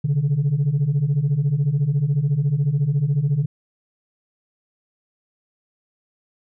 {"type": "beating tone pair", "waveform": "sine", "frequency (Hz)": [133.8, 147.8], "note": ["C3", "D3"], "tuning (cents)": [39, 11], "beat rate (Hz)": 14, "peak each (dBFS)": [-20, -17], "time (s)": [0.04, 3.46], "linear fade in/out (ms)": 10, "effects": ["tanh soft clip ceiling -13 dBFS"]}